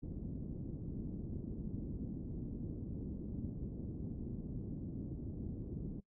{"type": "low-pass noise", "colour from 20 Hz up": "white", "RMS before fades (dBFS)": -43, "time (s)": [0.02, 6.01], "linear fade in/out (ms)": 20, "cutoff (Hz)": 280, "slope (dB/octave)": 24, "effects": ["noise-tail reverb RT60 0.1 s tail -23 dB re dry"]}